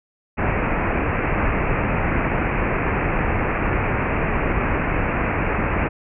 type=low-pass noise; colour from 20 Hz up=pink; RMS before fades=-21 dBFS; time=0.37-5.89 s; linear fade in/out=20 ms; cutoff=2600 Hz; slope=96 dB/octave; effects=none